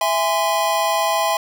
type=chord; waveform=square; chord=E augmented; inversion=none; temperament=just; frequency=659.3 / 824.1 / 1030.1 Hz; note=E5 / G#5 / B#5; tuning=0 / -14 / -27 cents; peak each=-22 dBFS; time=0.01-1.37 s; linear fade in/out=2 ms; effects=none